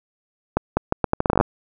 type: accelerating click train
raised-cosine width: 1 ms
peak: -3 dBFS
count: 14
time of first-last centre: 0.57-1.41 s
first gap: 200 ms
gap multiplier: 0.77
effects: none